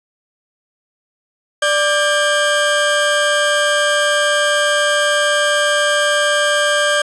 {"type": "tone pair together", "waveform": "30% pulse", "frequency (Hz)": [589, 1600], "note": ["D5", "G6"], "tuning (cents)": [5, 35], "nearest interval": "octave + perfect fourth", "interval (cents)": 1730, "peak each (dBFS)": -13, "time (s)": [1.62, 7.02], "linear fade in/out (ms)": 5, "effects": ["resampled to 24000 Hz", "8-bit"]}